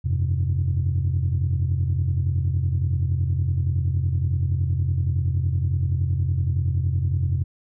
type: chord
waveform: sine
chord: F suspended second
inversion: none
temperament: equal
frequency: 87.31 / 98 / 130.81 Hz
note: F2 / G2 / C3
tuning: 0 / 0 / 0 cents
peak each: -21 / -25 / -23 dBFS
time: 0.04-7.44 s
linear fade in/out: 20 ms
effects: tanh soft clip ceiling -14 dBFS